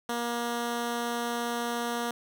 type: tone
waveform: 10% pulse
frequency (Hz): 237.1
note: A#3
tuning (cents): +30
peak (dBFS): -21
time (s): 0.09-2.11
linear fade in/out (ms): 2
effects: none